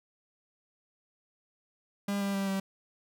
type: tone with pitch steps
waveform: 45% pulse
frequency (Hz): 200.9 / 198.48 / 196.08 / 193.72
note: G3 / G3 / G3 / G3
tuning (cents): +43 / +22 / +1 / -20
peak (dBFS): -29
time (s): 2.08-2.6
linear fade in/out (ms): 5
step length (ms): 130
effects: none